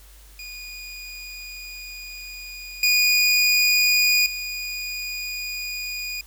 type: tone with level steps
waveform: 25% pulse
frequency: 2458 Hz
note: D#7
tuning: 22 cents flat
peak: -31 / -12 / -24 dBFS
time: 0.39-6.21 s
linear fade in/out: 2 ms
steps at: 2.83 / 4.26 s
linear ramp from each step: 2 ms
effects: added 50 Hz sine -46 dBFS peak until 6.26 s + white hiss -52 dBFS RMS until 6.26 s